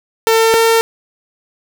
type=tone pair in turn; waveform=sawtooth; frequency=450.3 / 454.2 Hz; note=A4 / A#4; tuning=+40 / -45 cents; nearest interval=unison; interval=15 cents; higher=second; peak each=-5 dBFS; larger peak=neither; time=0.27-0.54 / 0.54-0.81 s; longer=neither; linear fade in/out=0 ms; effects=none